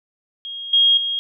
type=tone with level steps; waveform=sine; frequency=3260 Hz; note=G#7; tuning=33 cents flat; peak=-28 / -11 / -20 dBFS; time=0.45-1.19 s; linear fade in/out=0 ms; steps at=0.73 / 0.97 s; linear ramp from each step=5 ms; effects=none